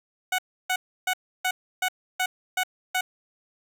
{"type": "tone bursts", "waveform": "15% pulse", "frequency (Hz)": 740, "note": "F#5", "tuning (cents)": 0, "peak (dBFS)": -16, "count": 8, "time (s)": [0.32, 3.01], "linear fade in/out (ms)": 5, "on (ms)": 65, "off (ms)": 310, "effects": []}